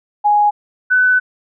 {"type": "tone pair in turn", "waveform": "sine", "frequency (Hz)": [830.6, 1502.4], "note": ["G#5", "F#6"], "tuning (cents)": [0, 26], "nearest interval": "minor seventh", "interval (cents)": 1026, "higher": "second", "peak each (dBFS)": -9, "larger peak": "neither", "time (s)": [[0.24, 0.51], [0.9, 1.2]], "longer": "second", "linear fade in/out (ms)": 20, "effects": []}